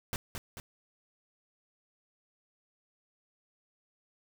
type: noise with echo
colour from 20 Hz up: pink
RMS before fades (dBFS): -34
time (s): 0.13-0.16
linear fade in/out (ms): 0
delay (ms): 220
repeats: 2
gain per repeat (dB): -5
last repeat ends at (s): 0.6
effects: none